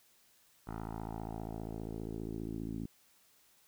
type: tone with low-pass filter sweep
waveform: 10% pulse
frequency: 55 Hz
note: A1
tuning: in tune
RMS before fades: -41 dBFS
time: 0.67-2.86 s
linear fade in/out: 5 ms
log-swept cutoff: 1200 to 260 Hz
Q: 2.4
effects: white hiss -67 dBFS RMS until 3.67 s